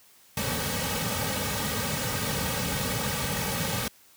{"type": "noise with comb filter", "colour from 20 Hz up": "pink", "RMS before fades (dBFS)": -29, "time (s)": [0.37, 3.88], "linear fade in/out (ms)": 2, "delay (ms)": 2.9, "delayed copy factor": -1, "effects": ["white hiss -57 dBFS RMS until 4.16 s", "high-pass 60 Hz 12 dB/octave"]}